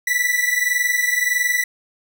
45% pulse tone pair together, 1959 / 1980.6 Hz, B6 / B6, -15 / +4 cents, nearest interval unison, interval 19 cents, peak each -19 / -21 dBFS, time 0.07-1.64 s, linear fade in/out 5 ms, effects none

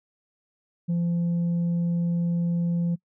sine tone, 171.5 Hz, F3, 31 cents flat, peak -19 dBFS, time 0.88-2.96 s, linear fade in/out 20 ms, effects noise-tail reverb RT60 0.1 s tail -25 dB re dry + tanh soft clip ceiling -21 dBFS

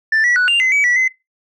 sine tone with pitch steps, 1770 / 1941 / 1478 / 2792 / 2047 / 2279 / 1951 / 2047 Hz, A6 / B6 / F#6 / F7 / C7 / C#7 / B6 / C7, +10 / -31 / -2 / -1 / -38 / +47 / -22 / -38 cents, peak -9 dBFS, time 0.12-1.08 s, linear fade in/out 5 ms, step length 120 ms, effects noise-tail reverb RT60 0.2 s tail -22 dB re dry + tanh soft clip ceiling -10 dBFS

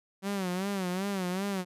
sawtooth tone with vibrato, 189.7 Hz, F#3, 43 cents sharp, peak -26 dBFS, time 0.22-1.65 s, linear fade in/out 50 ms, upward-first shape sine, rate 2.6 Hz, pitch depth 110 cents each way, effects resampled to 32000 Hz

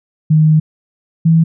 sine tone pair in turn, 155.56 / 163.29 Hz, D#3 / E3, 0 / -16 cents, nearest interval minor second, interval 84 cents, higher second, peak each -6 dBFS, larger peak neither, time 0.3-0.6 / 1.25-1.44 s, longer first, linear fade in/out 10 ms, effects none

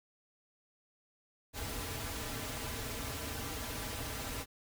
pink noise with comb filter, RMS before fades -40 dBFS, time 1.53-4.46 s, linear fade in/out 50 ms, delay 5.5 ms, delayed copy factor -0.7, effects none

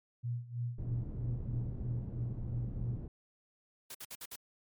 sine tone with tremolo, 120 Hz, B2, 49 cents flat, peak -32 dBFS, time 0.23-2.97 s, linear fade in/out 20 ms, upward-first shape sine, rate 3.1 Hz, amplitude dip 85%
pink low-pass noise, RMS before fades -41 dBFS, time 0.78-3.08 s, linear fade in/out 5 ms, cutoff 230 Hz, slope 12 dB/octave
white noise bursts, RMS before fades -45 dBFS, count 5, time 3.9-4.359 s, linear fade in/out 5 ms, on 47 ms, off 56 ms
effects MP3 96 kbps

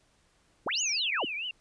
sine linear two-way sweep, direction up then down, 94.8 to 7020 to 189.5 Hz, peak -28 dBFS, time 0.66-1.25 s, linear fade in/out 5 ms, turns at 0.82 s
sine tone with vibrato, 2637 Hz, E7, in tune, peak -32 dBFS, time 0.74-1.51 s, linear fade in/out 2 ms, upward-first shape triangle, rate 4.5 Hz, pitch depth 260 cents each way
effects pink hiss -67 dBFS RMS until 1.6 s + resampled to 22050 Hz

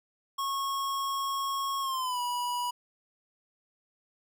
square tone with pitch glide, 1095 to 975.5 Hz, C#6 to B5, -22 to -22 cents, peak -30 dBFS, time 0.38-2.71 s, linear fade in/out 10 ms, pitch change -200 cents, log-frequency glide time 1.81-2.2 s, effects none

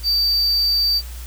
triangle tone, 4634 Hz, D8, 24 cents flat, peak -14 dBFS, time 0.03-1.02 s, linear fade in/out 50 ms, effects added 60 Hz sine -30 dBFS peak until 1.26 s + white hiss -41 dBFS RMS until 1.26 s

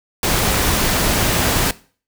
pink noise, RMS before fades -17 dBFS, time 0.23-1.71 s, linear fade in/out 2 ms, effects noise-tail reverb RT60 0.4 s tail -19 dB re dry

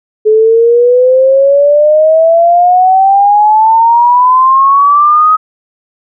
sine exponential sweep, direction up, 427.5 to 1270 Hz, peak -3 dBFS, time 0.25-5.37 s, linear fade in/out 20 ms, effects none

